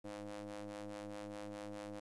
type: ring-modulated tone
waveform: sawtooth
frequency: 103.6 Hz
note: G#2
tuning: 4 cents flat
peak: -38 dBFS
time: 0.04-2 s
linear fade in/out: 10 ms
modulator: 412 Hz
effects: resampled to 24000 Hz + 12-bit